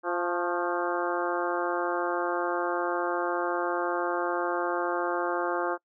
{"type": "harmonic tone with a mistuned harmonic", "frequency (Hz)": 174.61, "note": "F3", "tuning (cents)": 0, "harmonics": [2, 3, 4, 5, 6, 7, 8, 9], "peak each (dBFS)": [-31, -33, -34, -35, -36, -36, -37, -38], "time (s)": [0.03, 5.78], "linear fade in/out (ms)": 50, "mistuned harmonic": 6, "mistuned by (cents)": 52, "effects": ["noise-tail reverb RT60 0.1 s tail -24 dB re dry"]}